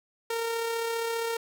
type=tone with amplitude modulation; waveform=sawtooth; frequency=460 Hz; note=A#4; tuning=23 cents flat; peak=-23 dBFS; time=0.3-1.37 s; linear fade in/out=5 ms; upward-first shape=sine; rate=35 Hz; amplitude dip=30%; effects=none